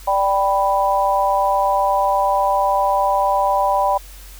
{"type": "chord", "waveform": "sine", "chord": "G major", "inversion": "second", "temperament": "equal", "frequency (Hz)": [587.3, 784, 987.8], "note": ["D5", "G5", "B5"], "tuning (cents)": [0, 0, 0], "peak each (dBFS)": [-20, -18, -18], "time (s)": [0.07, 3.98], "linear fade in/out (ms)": 10, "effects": ["added 46 Hz sine -37 dBFS peak until 4.39 s", "white hiss -43 dBFS RMS until 4.39 s"]}